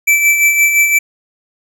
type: tone with tremolo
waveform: square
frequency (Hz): 2323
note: D7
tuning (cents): -20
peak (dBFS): -7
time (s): 0.07-0.99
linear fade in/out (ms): 10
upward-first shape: sine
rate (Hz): 5.8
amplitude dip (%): 50
effects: none